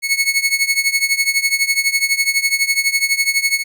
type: tone with tremolo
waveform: sawtooth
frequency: 2200 Hz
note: C#7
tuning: 14 cents flat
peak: -7 dBFS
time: 0.02-3.64 s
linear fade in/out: 50 ms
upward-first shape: triangle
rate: 12 Hz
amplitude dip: 90%
effects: none